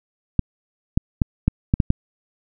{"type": "clicks", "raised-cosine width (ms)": 5, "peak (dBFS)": -3, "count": 7, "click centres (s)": [0.393, 0.975, 1.218, 1.48, 1.739, 1.802, 1.904], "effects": []}